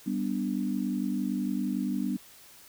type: chord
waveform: sine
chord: G major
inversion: none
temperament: equal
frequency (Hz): 196 / 246.9 / 293.7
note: G3 / B3 / D4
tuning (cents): 0 / 0 / 0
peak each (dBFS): -31 / -31 / -33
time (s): 0.06-2.17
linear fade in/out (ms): 10
effects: white hiss -53 dBFS RMS until 2.68 s